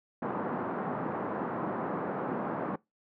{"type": "band-pass noise", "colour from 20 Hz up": "pink", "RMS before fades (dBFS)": -34, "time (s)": [0.22, 2.76], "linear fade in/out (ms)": 5, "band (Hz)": [170, 1300], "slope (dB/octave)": 24, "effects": ["noise-tail reverb RT60 0.2 s tail -23 dB re dry"]}